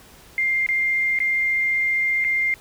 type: tone with dropouts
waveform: sine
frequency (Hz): 2105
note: C7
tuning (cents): +10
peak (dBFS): -18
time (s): 0.38-2.54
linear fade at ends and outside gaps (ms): 1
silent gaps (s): 0.664-0.688 / 1.189-1.202 / 2.242-2.247
effects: pink hiss -48 dBFS RMS until 2.6 s